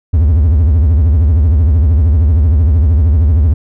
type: tone with vibrato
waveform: triangle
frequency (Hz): 77.78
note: D#2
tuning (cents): 0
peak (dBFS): -4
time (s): 0.13-3.54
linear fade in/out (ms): 10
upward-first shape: triangle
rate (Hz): 13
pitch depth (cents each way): 300
effects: none